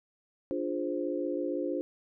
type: chord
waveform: sine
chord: D half-diminished seventh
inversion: none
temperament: equal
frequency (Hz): 293.7 / 349.2 / 415.3 / 523.3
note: D4 / F4 / Ab4 / C5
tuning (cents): 0 / 0 / 0 / 0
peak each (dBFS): -34 / -34 / -39 / -35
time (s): 0.51-1.81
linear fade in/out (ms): 0
effects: none